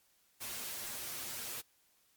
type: noise with comb filter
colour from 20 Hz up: white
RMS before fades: -42 dBFS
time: 0.4-1.62 s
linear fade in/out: 20 ms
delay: 8.5 ms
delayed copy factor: +0.6
effects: white hiss -71 dBFS RMS until 2.16 s + MP3 96 kbps